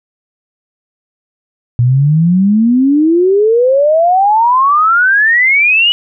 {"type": "exponential sweep", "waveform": "sine", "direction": "up", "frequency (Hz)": [117.7, 2960], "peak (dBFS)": -6, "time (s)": [1.79, 5.92], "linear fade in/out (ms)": 0, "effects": []}